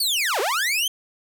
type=linear two-way sweep; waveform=sawtooth; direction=down then up; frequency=4620 to 359.2 to 3205 Hz; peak=-17 dBFS; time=0-0.88 s; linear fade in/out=5 ms; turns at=0.4 s; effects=none